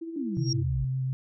sine tone with tremolo, 329.6 Hz, E4, in tune, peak -32 dBFS, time 0.01-0.63 s, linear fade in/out 10 ms, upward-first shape sine, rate 16 Hz, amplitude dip 45%
sine exponential sweep, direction down, 303 to 51.91 Hz, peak -29 dBFS, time 0.16-0.85 s, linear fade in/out 5 ms
sine tone with exponential growth, 5588 Hz, F8, in tune, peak -25 dBFS, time 0.35-0.53 s, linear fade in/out 5 ms, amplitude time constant 37 ms
sine tone with vibrato, 131 Hz, C3, 2 cents sharp, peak -26 dBFS, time 0.37-1.13 s, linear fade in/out 0 ms, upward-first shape triangle, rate 7.1 Hz, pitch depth 16 cents each way
effects none

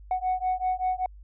sine beating tone pair, 738 / 743.2 Hz, F#5 / F#5, -5 / +7 cents, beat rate 5.2 Hz, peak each -26 dBFS, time 0.11-1.06 s, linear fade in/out 2 ms, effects tanh soft clip ceiling -20 dBFS + added 50 Hz sine -44 dBFS peak until 1.23 s

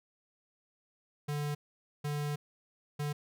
square tone bursts at uneven times, 146.83 Hz, D3, in tune, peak -33 dBFS, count 3, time 1.28-1.55 / 2.04-2.36 / 2.99-3.13 s, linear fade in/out 10 ms, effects none

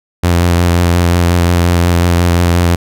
sawtooth tone with vibrato, 86.8 Hz, F2, 10 cents flat, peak -4 dBFS, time 0.23-2.76 s, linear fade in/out 10 ms, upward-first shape sine, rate 5.6 Hz, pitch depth 23 cents each way, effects none

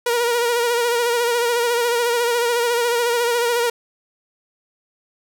sawtooth tone with vibrato, 475.3 Hz, A#4, 34 cents sharp, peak -13 dBFS, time 0.06-3.7 s, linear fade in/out 5 ms, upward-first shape sine, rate 14 Hz, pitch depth 43 cents each way, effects none

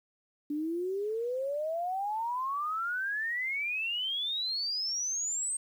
sine exponential sweep, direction up, 288.9 to 8470 Hz, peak -30 dBFS, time 0.5-5.57 s, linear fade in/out 5 ms, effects 10-bit

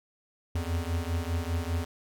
square beating tone pair, 82.41 / 87.41 Hz, E2 / F2, 0 / +2 cents, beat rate 5 Hz, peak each -31 / -33 dBFS, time 0.55-1.85 s, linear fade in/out 5 ms, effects none

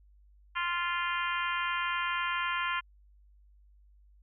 harmonic tone, 348 Hz, F4, 6 cents flat, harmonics 3 / 4 / 5 / 6 / 7 / 8 / 9, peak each -33 / -35 / -37 / -39 / -40 / -41 / -42 dBFS, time 0.55-2.81 s, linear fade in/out 20 ms, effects added 50 Hz sine -57 dBFS peak until 4.22 s

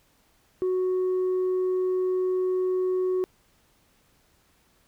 sine tone, 369.4 Hz, F#4, 3 cents flat, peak -20 dBFS, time 0.62-3.24 s, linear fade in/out 0 ms, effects tanh soft clip ceiling -21 dBFS + pink hiss -64 dBFS RMS until 4.87 s

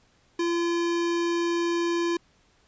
square tone, 341.6 Hz, F4, 38 cents flat, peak -24 dBFS, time 0.39-2.17 s, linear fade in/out 5 ms, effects pink hiss -63 dBFS RMS until 2.67 s + resampled to 16000 Hz

